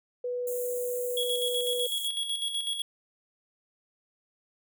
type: tone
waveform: sine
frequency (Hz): 492.3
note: B4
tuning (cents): -6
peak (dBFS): -29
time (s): 0.24-1.87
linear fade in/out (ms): 5
type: high-pass noise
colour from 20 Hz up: white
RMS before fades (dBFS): -39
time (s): 0.47-2.08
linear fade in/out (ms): 2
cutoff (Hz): 6700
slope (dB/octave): 96
type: tone with tremolo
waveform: square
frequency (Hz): 3335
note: G#7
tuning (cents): +7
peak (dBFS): -28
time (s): 1.17-2.82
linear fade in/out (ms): 2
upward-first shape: square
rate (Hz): 8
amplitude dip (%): 50
effects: none